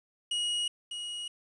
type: tone with echo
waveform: 45% pulse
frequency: 2897 Hz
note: F#7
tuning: 37 cents flat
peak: -28 dBFS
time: 0.31-0.68 s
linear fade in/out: 5 ms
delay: 600 ms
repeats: 1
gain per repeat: -7 dB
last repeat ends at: 1.28 s
effects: resampled to 22050 Hz + 10-bit